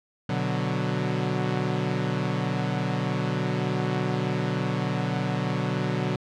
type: chord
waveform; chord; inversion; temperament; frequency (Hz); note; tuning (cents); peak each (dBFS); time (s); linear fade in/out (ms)
sawtooth; B minor; none; equal; 123.47 / 146.83 / 185; B2 / D3 / F#3; 0 / 0 / 0; -25; 0.29-6.16; 5
effects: low-pass 4000 Hz 12 dB/octave